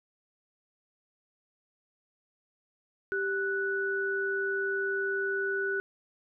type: tone pair together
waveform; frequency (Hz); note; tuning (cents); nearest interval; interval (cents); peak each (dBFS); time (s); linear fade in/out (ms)
sine; 392 / 1480; G4 / F#6; 0 / 0; octave + major seventh; 2300; -31 / -30; 3.12-5.8; 0
effects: none